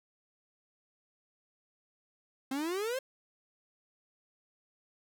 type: exponential sweep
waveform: 45% pulse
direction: up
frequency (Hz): 258.7 to 544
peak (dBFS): -32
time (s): 2.51-2.99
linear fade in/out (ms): 5
effects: none